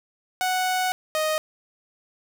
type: tone pair in turn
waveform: sawtooth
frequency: 740 / 622.3 Hz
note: F#5 / D#5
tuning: 0 / 0 cents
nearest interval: minor third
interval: 300 cents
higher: first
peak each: -18 dBFS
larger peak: neither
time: 0.41-0.92 / 1.15-1.38 s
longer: first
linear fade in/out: 0 ms
effects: 8-bit